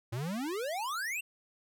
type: exponential sweep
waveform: square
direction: up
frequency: 109.4 to 2810 Hz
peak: -34 dBFS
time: 0.12-1.21 s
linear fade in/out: 10 ms
effects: none